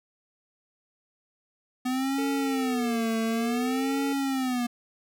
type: tone with vibrato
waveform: square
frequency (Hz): 250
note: B3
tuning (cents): +21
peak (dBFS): -26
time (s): 1.85-4.67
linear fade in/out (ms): 10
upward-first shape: sine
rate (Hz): 0.56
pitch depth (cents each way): 180
type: harmonic tone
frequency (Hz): 446.7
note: A4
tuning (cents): +26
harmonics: 1 / 3 / 5 / 6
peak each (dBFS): -33 / -48 / -47 / -49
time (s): 2.18-4.13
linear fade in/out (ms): 5
effects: none